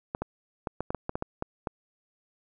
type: clicks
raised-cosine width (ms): 1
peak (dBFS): -16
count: 11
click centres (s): 0.149 / 0.22 / 0.672 / 0.806 / 0.905 / 0.947 / 1.094 / 1.155 / 1.224 / 1.424 / 1.672
effects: none